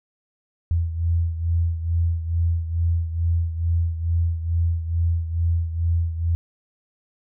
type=beating tone pair; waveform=sine; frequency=83.5 / 85.8 Hz; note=E2 / F2; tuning=+23 / -30 cents; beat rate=2.3 Hz; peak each=-20 / -26 dBFS; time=0.71-6.35 s; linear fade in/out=0 ms; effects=none